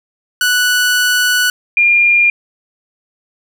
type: tone pair in turn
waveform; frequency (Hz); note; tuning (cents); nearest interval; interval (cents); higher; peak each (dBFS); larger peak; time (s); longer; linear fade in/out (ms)
sawtooth / sine; 1480 / 2407; F#6 / D7; 0 / +42; minor sixth; 842; second; -7; neither; 0.41-1.5 / 1.77-2.3; first; 2
effects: none